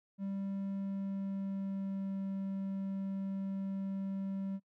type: tone with pitch glide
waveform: triangle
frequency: 196 to 194.2 Hz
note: G3 to G3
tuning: 0 to -16 cents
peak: -33 dBFS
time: 0.18-4.6 s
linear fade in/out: 50 ms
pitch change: -16 cents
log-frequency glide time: 0.77-2.21 s
effects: noise-tail reverb RT60 0.1 s tail -26 dB re dry